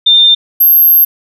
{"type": "tone pair in turn", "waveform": "sine", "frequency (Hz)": [3605, 12517], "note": ["A7", "G9"], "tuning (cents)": [41, -4], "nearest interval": "octave + minor seventh", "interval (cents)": 2155, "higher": "second", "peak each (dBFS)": -3, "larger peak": "neither", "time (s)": [[0.06, 0.35], [0.6, 1.05]], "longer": "second", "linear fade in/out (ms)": 10, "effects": []}